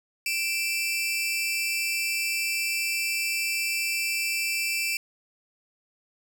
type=tone pair together; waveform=sawtooth; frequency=2349 / 2655 Hz; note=D7 / E7; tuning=0 / +12 cents; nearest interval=major second; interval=212 cents; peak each=-25 dBFS; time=0.26-4.97 s; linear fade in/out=2 ms; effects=none